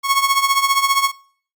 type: tone with tremolo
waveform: sawtooth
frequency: 1100 Hz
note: C#6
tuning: 14 cents flat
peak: -7 dBFS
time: 0.03-1.12 s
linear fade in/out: 50 ms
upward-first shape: triangle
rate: 15 Hz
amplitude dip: 80%
effects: noise-tail reverb RT60 0.5 s tail -22 dB re dry + Opus 48 kbps